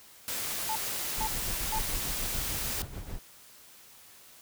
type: noise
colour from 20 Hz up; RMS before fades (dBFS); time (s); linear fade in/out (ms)
white; -34; 0.28-2.82; 0
type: tone bursts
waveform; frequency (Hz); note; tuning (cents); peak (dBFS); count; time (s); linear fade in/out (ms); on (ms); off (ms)
sine; 878; A5; -4; -30; 3; 0.69-1.788; 2; 66; 450
type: noise with tremolo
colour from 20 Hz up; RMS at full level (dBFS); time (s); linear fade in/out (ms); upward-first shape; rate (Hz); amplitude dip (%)
brown; -35; 1.17-3.19; 5; sine; 6.8; 65
effects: white hiss -54 dBFS RMS until 4.41 s